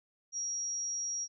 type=tone; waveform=sine; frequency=5670 Hz; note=F8; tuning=25 cents sharp; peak=-33 dBFS; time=0.32-1.28 s; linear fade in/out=50 ms; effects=none